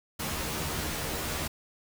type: noise with comb filter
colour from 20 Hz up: pink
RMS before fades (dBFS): -33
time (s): 0.19-1.48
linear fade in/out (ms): 10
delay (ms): 13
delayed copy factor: +1
effects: none